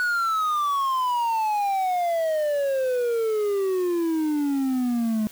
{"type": "exponential sweep", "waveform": "triangle", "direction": "down", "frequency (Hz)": [1480, 212.1], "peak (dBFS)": -19, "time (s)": [0, 5.27], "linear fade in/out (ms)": 0, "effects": ["white hiss -46 dBFS RMS until 5.31 s"]}